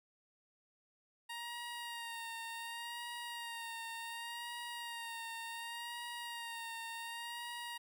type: tone with vibrato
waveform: 15% pulse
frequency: 934 Hz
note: A#5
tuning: 3 cents sharp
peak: -36 dBFS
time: 1.29-7.78 s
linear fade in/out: 10 ms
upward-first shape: sine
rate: 0.68 Hz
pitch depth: 34 cents each way
effects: none